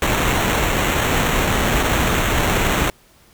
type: noise with sample-and-hold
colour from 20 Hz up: pink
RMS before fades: -18 dBFS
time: 0.02-2.9 s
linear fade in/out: 2 ms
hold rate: 4900 Hz
effects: pink hiss -52 dBFS RMS until 3.33 s